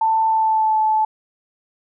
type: tone with pitch glide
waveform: sine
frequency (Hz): 888 to 868.7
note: A5 to A5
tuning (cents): +16 to -22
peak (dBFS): -14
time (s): 0.01-1.05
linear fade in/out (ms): 5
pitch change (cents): -38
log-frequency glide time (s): 0.26-0.78
effects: none